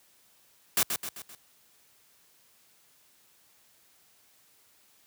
white noise with echo, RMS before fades -24 dBFS, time 0.77-0.83 s, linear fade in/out 2 ms, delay 130 ms, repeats 4, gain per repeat -6 dB, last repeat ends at 1.35 s, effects white hiss -63 dBFS RMS until 5.06 s + high-pass 60 Hz 12 dB/octave

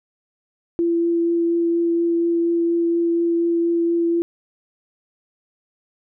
sine tone with vibrato, 338.5 Hz, E4, 46 cents sharp, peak -16 dBFS, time 0.79-4.22 s, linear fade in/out 0 ms, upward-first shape triangle, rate 4.2 Hz, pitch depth 10 cents each way, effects none

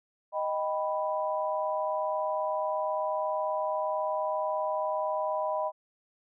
sine chord, Eb augmented, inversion none, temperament equal, 622.3 / 784 / 987.8 Hz, Eb5 / G5 / B5, 0 / 0 / 0 cents, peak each -30 / -35 / -32 dBFS, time 0.32-5.72 s, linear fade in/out 50 ms, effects none

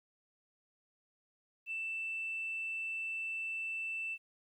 sine tone, 2660 Hz, E7, 15 cents sharp, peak -35 dBFS, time 1.66-4.18 s, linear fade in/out 50 ms, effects tanh soft clip ceiling -31 dBFS + 12-bit

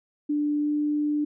sine tone with pitch glide, 295.1 to 296.8 Hz, D4 to D4, +8 to +18 cents, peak -22 dBFS, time 0.29-1.25 s, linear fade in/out 10 ms, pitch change +10 cents, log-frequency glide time 0.61-0.69 s, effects none

